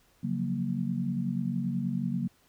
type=chord; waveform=sine; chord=Gb major seventh; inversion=second; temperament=equal; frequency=138.59 / 174.61 / 185 / 233.1 Hz; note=Db3 / F3 / Gb3 / Bb3; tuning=0 / 0 / 0 / 0 cents; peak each=-34 / -37 / -32 / -32 dBFS; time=0.23-2.28 s; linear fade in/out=10 ms; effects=pink hiss -65 dBFS RMS until 2.48 s